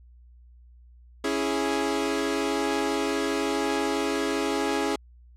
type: chord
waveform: sawtooth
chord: C# minor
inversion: none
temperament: equal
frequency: 277.2 / 329.6 / 415.3 Hz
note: C#4 / E4 / G#4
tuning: 0 / 0 / 0 cents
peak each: -25 / -26 / -24 dBFS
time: 1.24-4.96 s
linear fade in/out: 5 ms
effects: added 60 Hz sine -49 dBFS peak until 5.36 s + low-pass 9000 Hz 12 dB/octave